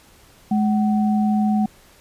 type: tone pair together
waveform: sine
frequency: 211.2 / 752 Hz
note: G#3 / F#5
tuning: +29 / +28 cents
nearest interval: octave + minor seventh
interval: 2199 cents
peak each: -16 / -25 dBFS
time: 0.51-1.66 s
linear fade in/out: 5 ms
effects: pink hiss -51 dBFS RMS until 2 s + resampled to 32000 Hz